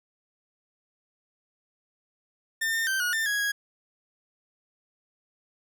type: tone with pitch steps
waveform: 40% pulse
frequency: 1801 / 1814 / 1558 / 1451 / 1793 / 1661 / 1651 Hz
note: A6 / A#6 / G6 / F#6 / A6 / G#6 / G#6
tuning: +40 / -48 / -11 / -34 / +32 / 0 / -11 cents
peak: -24 dBFS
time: 2.61-3.52 s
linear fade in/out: 10 ms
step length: 130 ms
effects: none